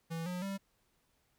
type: tone with pitch steps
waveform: square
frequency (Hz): 164.81 / 179.73 / 195.99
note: E3 / F3 / G3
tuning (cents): 0 / +50 / 0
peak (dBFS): -37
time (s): 0.1-0.58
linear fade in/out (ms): 20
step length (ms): 160
effects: pink hiss -75 dBFS RMS until 1.38 s